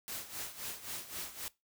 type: noise with tremolo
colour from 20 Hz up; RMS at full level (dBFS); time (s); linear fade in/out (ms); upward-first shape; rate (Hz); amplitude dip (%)
white; -40; 0.08-1.48; 0; sine; 3.8; 75
effects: noise-tail reverb RT60 0.2 s tail -20 dB re dry